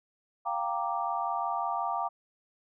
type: chord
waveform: sine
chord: G minor seventh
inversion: third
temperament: equal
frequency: 698.5 / 784 / 932.3 / 1174.7 Hz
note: F5 / G5 / Bb5 / D6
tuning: 0 / 0 / 0 / 0 cents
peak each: -34 dBFS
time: 0.45-2.09 s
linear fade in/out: 20 ms
effects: none